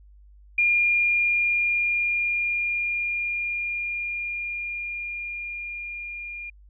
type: tone with level ramp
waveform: sine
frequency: 2412 Hz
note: D7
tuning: 46 cents sharp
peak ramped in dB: -17 to -33 dBFS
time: 0.58-6.5 s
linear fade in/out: 5 ms
effects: added 50 Hz sine -48 dBFS peak until 6.69 s